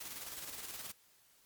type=noise with tremolo; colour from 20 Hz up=white; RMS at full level=-44 dBFS; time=0-0.92 s; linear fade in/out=10 ms; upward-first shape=square; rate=19 Hz; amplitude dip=40%; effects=white hiss -67 dBFS RMS until 1.45 s + MP3 96 kbps